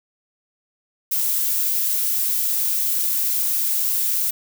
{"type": "noise", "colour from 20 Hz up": "violet", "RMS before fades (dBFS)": -21, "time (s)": [1.11, 4.31], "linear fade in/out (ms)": 10, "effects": []}